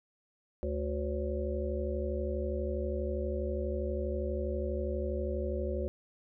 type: harmonic tone with a mistuned harmonic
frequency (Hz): 73.3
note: D2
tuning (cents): -3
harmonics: 1 / 3 / 5 / 7 / 8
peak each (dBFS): -34 / -41 / -37 / -39 / -39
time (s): 0.63-5.88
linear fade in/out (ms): 0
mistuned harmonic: 8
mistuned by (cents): -63
effects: none